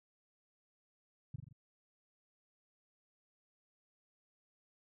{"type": "tone with echo", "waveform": "sine", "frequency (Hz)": 130.81, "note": "C3", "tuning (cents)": 0, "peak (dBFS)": -37, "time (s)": [1.34, 1.36], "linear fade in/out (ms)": 5, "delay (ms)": 42, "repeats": 4, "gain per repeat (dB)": -4, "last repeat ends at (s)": 1.528, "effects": []}